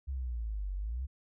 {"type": "exponential two-way sweep", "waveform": "sine", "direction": "down then up", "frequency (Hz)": [69.3, 46.25, 69.3], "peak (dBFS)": -33, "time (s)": [0.07, 1.07], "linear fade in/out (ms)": 20, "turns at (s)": 0.74, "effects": []}